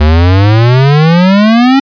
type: exponential sweep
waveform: square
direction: up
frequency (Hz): 73.42 to 277.2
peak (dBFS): -4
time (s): 0-1.8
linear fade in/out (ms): 10
effects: resampled to 11025 Hz